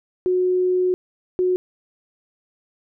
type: tone bursts at uneven times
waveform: sine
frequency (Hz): 365.5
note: F#4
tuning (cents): -21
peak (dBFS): -16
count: 2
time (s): 0.26-0.94 / 1.39-1.56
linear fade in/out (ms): 0
effects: none